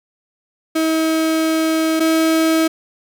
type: tone pair in turn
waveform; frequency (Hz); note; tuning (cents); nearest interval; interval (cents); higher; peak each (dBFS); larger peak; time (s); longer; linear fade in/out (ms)
35% pulse; 320 / 321.8; D#4 / E4; +49 / -42; unison; 9; second; -13 / -11; second; 0.75-2 / 2-2.68; first; 10
effects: none